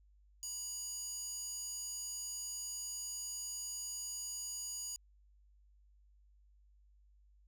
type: tone with high-pass filter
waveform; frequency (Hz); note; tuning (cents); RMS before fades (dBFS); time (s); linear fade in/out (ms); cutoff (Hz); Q
square; 970; B5; -31; -43; 0.43-4.96; 0; 6200; 6.2
effects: added 50 Hz sine -63 dBFS peak until 7.47 s